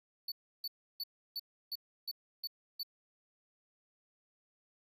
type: tone bursts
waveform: square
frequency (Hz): 4480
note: C#8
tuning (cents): +18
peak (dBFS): -37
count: 8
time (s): 0.28-2.832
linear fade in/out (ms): 5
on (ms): 39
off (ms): 320
effects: none